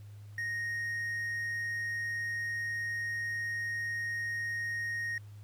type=tone; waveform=triangle; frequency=1864.7 Hz; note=A#6; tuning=in tune; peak=-31 dBFS; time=0.38-5.18 s; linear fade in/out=2 ms; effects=added 103 Hz sine -46 dBFS peak until 5.43 s + pink hiss -65 dBFS RMS until 5.43 s